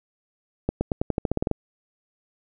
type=accelerating click train; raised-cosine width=2 ms; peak=-9 dBFS; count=12; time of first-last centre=0.69-1.513 s; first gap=120 ms; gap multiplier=0.9; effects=none